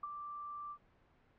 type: tone with ADSR envelope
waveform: sine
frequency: 1174.7 Hz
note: D6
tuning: in tune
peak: -36 dBFS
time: 0.03-0.78 s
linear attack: 6 ms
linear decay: 26 ms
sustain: -6 dB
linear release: 68 ms
effects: pink hiss -69 dBFS RMS until 1.38 s + low-pass 2000 Hz 12 dB/octave